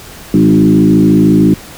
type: tone with frequency modulation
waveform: sine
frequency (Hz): 246.1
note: B3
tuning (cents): -6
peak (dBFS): -4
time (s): 0.34-1.54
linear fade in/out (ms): 2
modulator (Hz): 53.9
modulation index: 1.8
effects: pink hiss -32 dBFS RMS until 1.77 s